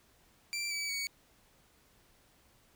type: tone with pitch steps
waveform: 20% pulse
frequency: 2349 / 2295 / 2243 Hz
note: D7 / D7 / C#7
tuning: 0 / -40 / +20 cents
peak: -29 dBFS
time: 0.53-1.07 s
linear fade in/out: 0 ms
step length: 180 ms
effects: pink hiss -66 dBFS RMS until 2.75 s